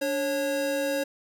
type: tone pair together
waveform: square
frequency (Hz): 290.2 / 547.8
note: D4 / C#5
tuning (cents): -21 / -21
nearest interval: major seventh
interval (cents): 1100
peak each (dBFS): -32 / -27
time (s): 0.01-1.04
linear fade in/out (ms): 10
effects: none